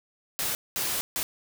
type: noise bursts at uneven times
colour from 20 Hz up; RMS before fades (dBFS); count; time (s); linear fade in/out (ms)
white; -29; 3; 0.39-0.55 / 0.76-1.01 / 1.16-1.23; 0
effects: none